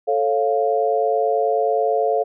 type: chord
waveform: sine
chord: A augmented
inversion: none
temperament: equal with one note detuned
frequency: 440 / 549.3 / 698.5 Hz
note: A4 / C#5 / E#5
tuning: 0 / -16 / 0 cents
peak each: -20 / -22 / -20 dBFS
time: 0.07-2.24 s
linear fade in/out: 20 ms
effects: none